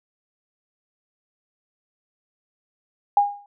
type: tone with exponential decay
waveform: sine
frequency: 814 Hz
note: G#5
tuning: 35 cents flat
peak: -10 dBFS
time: 3.17-3.46 s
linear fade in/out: 2 ms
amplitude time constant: 61 ms
effects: none